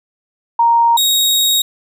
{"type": "tone pair in turn", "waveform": ["sine", "sawtooth"], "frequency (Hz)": [932.3, 3770], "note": ["A#5", "A#7"], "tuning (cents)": [0, 19], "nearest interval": "2 octaves", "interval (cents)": 2419, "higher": "second", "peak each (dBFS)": -8, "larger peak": "neither", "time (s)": [[0.59, 0.97], [0.97, 1.62]], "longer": "second", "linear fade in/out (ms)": 5, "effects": []}